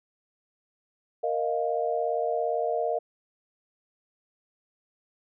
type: chord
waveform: sine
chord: Bb suspended fourth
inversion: none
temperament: just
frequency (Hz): 466.2 / 621.6 / 699.2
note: Bb4 / Eb5 / F5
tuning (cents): 0 / -2 / +2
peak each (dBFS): -29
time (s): 1.23-2.99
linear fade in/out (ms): 10
effects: none